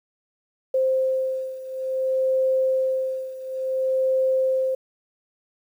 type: beating tone pair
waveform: sine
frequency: 523.3 / 523.87 Hz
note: C5 / C5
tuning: 0 / +2 cents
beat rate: 0.57 Hz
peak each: -22 / -25 dBFS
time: 0.74-4.75 s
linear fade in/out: 5 ms
effects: 9-bit